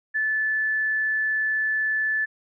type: tone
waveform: sine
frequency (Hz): 1742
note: A6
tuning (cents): -18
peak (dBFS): -21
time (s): 0.14-2.26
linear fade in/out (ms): 20
effects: none